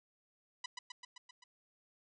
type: tone with echo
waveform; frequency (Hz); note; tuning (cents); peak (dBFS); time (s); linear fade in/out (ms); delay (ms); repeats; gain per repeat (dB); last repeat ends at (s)
10% pulse; 987.8; B5; 0; -30; 0.64-0.66; 5; 130; 6; -3; 1.44
effects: resampled to 22050 Hz